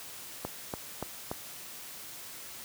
click train, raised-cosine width 1 ms, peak -19 dBFS, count 4, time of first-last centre 0.45-1.315 s, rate 3.47 Hz, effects white hiss -45 dBFS RMS until 2.64 s + high-pass 60 Hz 12 dB/octave

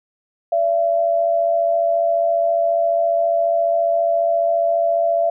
sine tone pair together, 579.4 / 674 Hz, D5 / E5, -24 / +38 cents, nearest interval minor third, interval 262 cents, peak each -23 / -15 dBFS, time 0.52-5.3 s, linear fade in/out 5 ms, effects none

